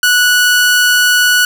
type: tone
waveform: sawtooth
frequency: 1473 Hz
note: F#6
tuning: 8 cents flat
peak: -4 dBFS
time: 0.03-1.45 s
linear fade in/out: 2 ms
effects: none